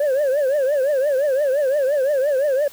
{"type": "tone with vibrato", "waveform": "sine", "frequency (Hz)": 556, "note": "C#5", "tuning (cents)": 5, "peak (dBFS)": -13, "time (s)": [0, 2.68], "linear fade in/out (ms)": 5, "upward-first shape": "triangle", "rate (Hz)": 5.8, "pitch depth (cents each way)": 170, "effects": ["tanh soft clip ceiling -15 dBFS", "white hiss -44 dBFS RMS until 2.72 s"]}